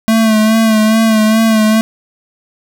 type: tone with vibrato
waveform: square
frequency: 220 Hz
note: A3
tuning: in tune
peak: -8 dBFS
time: 0.08-1.81 s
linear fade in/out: 0 ms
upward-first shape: sine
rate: 2.4 Hz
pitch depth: 38 cents each way
effects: none